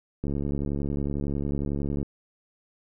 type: click train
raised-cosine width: 3 ms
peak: -17 dBFS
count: 128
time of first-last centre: 0.24-2.029 s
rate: 71 Hz
effects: none